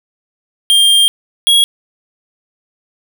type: tone pair in turn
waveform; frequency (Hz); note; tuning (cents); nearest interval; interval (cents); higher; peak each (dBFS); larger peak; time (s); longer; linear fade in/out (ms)
square; 3200 / 3311; G7 / G#7; +35 / -6; minor second; 59; second; -7; neither; 0.7-1.08 / 1.47-1.64; first; 0
effects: none